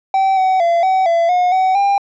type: tone with pitch steps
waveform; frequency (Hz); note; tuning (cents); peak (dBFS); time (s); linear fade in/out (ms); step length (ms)
triangle; 771 / 754 / 681 / 757 / 675 / 720 / 753 / 799; G5 / F#5 / F5 / F#5 / E5 / F#5 / F#5 / G5; -29 / +32 / -44 / +39 / +41 / -47 / +30 / +33; -9; 0.14-1.98; 2; 230
effects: resampled to 16000 Hz